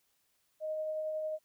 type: tone with tremolo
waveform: sine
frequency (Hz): 622.3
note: D#5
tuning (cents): 0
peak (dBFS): -32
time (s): 0.6-1.39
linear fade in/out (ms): 50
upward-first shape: triangle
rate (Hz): 11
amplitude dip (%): 25
effects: white hiss -75 dBFS RMS until 1.44 s